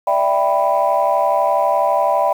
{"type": "chord", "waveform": "sine", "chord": "E minor seventh", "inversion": "third", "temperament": "equal", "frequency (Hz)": [587.3, 659.3, 784, 987.8], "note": ["D5", "E5", "G5", "B5"], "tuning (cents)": [0, 0, 0, 0], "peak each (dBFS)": -18, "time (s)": [0.07, 2.33], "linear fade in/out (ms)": 5, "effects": ["tanh soft clip ceiling -5 dBFS", "7-bit"]}